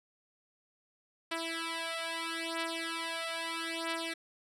5% pulse beating tone pair, 329.6 / 330.37 Hz, E4 / E4, 0 / +4 cents, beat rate 0.77 Hz, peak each -26 dBFS, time 1.31-4.14 s, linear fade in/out 10 ms, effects low-pass 10000 Hz 12 dB/octave

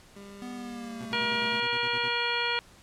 25% pulse tone, 200 Hz, G3, 35 cents sharp, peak -40 dBFS, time 0.16-1.5 s, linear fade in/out 5 ms
square tone with pitch glide, 246.9 to 221.2 Hz, B3 to A3, 0 to +9 cents, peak -38 dBFS, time 0.42-1.6 s, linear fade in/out 0 ms, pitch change -191 cents, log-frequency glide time 0.55-1.21 s
20% pulse tone bursts, 123.47 Hz, B2, in tune, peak -35 dBFS, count 11, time 1-2.088 s, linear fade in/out 10 ms, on 58 ms, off 45 ms
harmonic tone, 475.5 Hz, A#4, 34 cents sharp, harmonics 1 / 2 / 3 / 4 / 5 / 6 / 7 / 9, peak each -36 / -33 / -33 / -36 / -32 / -36 / -34 / -37 dBFS, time 1.13-2.59 s, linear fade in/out 0 ms
effects pink hiss -55 dBFS RMS until 2.82 s + low-pass 10000 Hz 12 dB/octave

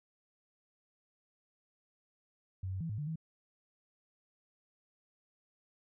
sine tone with pitch steps, 94 / 94.7 / 164.6 / 105.8 / 148.2 / 160.7 Hz, F#2 / F#2 / E3 / G#2 / D3 / E3, +28 / +41 / -2 / +33 / +16 / -44 cents, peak -35 dBFS, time 2.63-3.158 s, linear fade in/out 5 ms, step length 88 ms, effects none

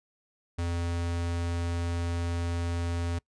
square tone, 85.6 Hz, F2, 34 cents flat, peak -29 dBFS, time 0.58-3.19 s, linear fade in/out 10 ms, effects noise-tail reverb RT60 0.1 s tail -24 dB re dry + resampled to 22050 Hz

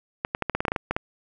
clicks, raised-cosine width 0.5 ms, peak -9 dBFS, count 12, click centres 0.249 / 0.349 / 0.423 / 0.497 / 0.55 / 0.605 / 0.652 / 0.682 / 0.719 / 0.762 / 0.91 / 0.965 s, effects none

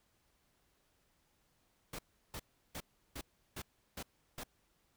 pink noise bursts, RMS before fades -44 dBFS, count 7, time 1.93-4.436 s, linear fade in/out 5 ms, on 58 ms, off 350 ms, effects pink hiss -75 dBFS RMS until 4.96 s

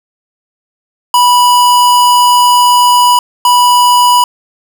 square tone pair in turn, 981 / 981 Hz, B5 / B5, -12 / -12 cents, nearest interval unison, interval 0 cents, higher neither, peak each -5 dBFS, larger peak neither, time 1.14-3.19 / 3.45-4.24 s, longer first, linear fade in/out 2 ms, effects none

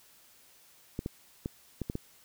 clicks, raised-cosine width 3 ms, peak -20 dBFS, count 6, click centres 0.991 / 1.061 / 1.459 / 1.817 / 1.899 / 1.954 s, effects white hiss -60 dBFS RMS until 2.24 s

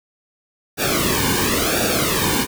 pink noise with flanger, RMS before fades -19 dBFS, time 0.77-2.47 s, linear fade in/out 50 ms, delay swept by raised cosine 0.96 to 1.54 ms, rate 0.95 Hz, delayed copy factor -0.85, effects none

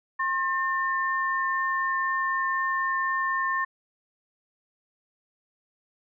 sine tone pair together, 1070.9 / 1801 Hz, C6 / A6, +40 / +40 cents, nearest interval major sixth, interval 900 cents, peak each -26 / -27 dBFS, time 0.19-3.65 s, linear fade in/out 10 ms, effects none

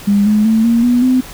sine tone with pitch steps, 202.3 / 212 / 222.1 / 232.8 / 243.9 / 255.6 Hz, G#3 / G#3 / A3 / A#3 / B3 / C4, -45 / +36 / +16 / -2 / -21 / -40 cents, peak -8 dBFS, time 0.07-1.21 s, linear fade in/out 10 ms, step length 190 ms, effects pink hiss -33 dBFS RMS until 1.33 s

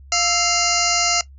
harmonic tone with a mistuned harmonic, 698.5 Hz, F5, in tune, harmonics 1 / 2 / 3 / 4 / 6 / 7 / 8 / 9 / 10, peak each -25 / -25 / -25 / -25 / -25 / -25 / -25 / -25 / -25 dBFS, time 0.12-1.21 s, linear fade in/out 2 ms, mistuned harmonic 2, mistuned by -88 cents, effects noise-tail reverb RT60 0.1 s tail -17 dB re dry + added 68 Hz sine -40 dBFS peak until 1.38 s

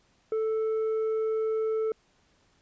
sine tone with tanh clipping, 440 Hz, A4, in tune, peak -26 dBFS, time 0.32-1.92 s, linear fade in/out 2 ms, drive 4 dB, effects pink hiss -66 dBFS RMS until 2.61 s + resampled to 16000 Hz

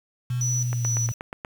sine tone with pitch glide, 123.47 to 117.08 Hz, B2 to A#2, 0 to +8 cents, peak -23 dBFS, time 0.3-1.12 s, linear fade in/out 5 ms, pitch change -92 cents, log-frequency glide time 0.6-0.95 s
sine tone with tremolo, 5920 Hz, F#8, in tune, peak -25 dBFS, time 0.41-1.14 s, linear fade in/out 2 ms, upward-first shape square, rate 2.3 Hz, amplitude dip 75%
click train, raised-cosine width 0.5 ms, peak -18 dBFS, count 7, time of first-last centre 0.73-1.449 s, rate 8.35 Hz
effects 7-bit

